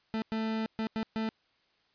40% pulse tone bursts at uneven times, 221.2 Hz, A3, 9 cents sharp, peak -29 dBFS, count 5, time 0.14-0.22 / 0.32-0.66 / 0.79-0.87 / 0.96-1.03 / 1.16-1.29 s, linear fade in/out 0 ms, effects white hiss -70 dBFS RMS until 1.94 s + resampled to 11025 Hz

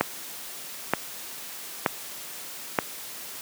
click train, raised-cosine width 0.5 ms, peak -4 dBFS, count 4, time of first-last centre 0.01-2.788 s, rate 1.08 Hz, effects white hiss -39 dBFS RMS until 3.41 s + high-pass 150 Hz 12 dB/octave

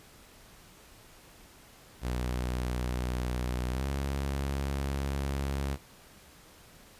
sawtooth tone with pitch glide, 61.74 to 68.9 Hz, B1 to C#2, 0 to -10 cents, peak -26 dBFS, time 2.01-5.78 s, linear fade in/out 50 ms, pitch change +190 cents, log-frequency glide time 3.71-3.86 s, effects pink hiss -55 dBFS RMS until 6.99 s + resampled to 32000 Hz

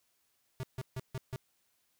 square tone bursts, 130 Hz, C3, 11 cents flat, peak -36 dBFS, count 5, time 0.6-1.36 s, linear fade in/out 0 ms, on 32 ms, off 150 ms, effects white hiss -75 dBFS RMS until 1.99 s

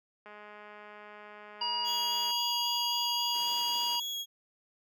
click train, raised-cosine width 0.5 ms, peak -34 dBFS, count 429, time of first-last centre 0.26-2.308 s, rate 209 Hz
harmonic tone, 957 Hz, A#5, 45 cents sharp, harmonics 1 / 3 / 5, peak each -34 / -34 / -34 dBFS, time 1.61-4 s, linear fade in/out 5 ms
35% pulse tone with vibrato, 3322 Hz, G#7, in tune, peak -32 dBFS, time 1.84-4.26 s, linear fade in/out 50 ms, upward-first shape square, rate 3.7 Hz, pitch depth 8 cents each way
pink noise, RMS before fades -48 dBFS, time 3.34-3.96 s, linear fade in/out 5 ms
effects high-pass 300 Hz 12 dB/octave

